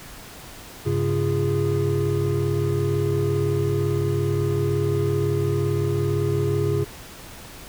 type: tone cluster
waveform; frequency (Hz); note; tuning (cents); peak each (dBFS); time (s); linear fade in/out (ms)
triangle; 99.6 / 137.4 / 346 / 411.6; G2 / C#3 / F4 / G#4; +28 / -15 / -16 / -16; -23 / -22 / -26 / -23; 0.85-6.85; 20
effects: pink hiss -41 dBFS RMS until 7.68 s